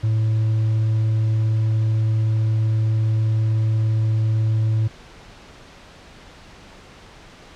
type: tone with hard clipping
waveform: sine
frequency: 110 Hz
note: A2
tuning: in tune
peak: -17 dBFS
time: 0.03-4.88 s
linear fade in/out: 10 ms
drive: 2 dB
effects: pink hiss -44 dBFS RMS until 7.55 s + low-pass 5000 Hz 12 dB/octave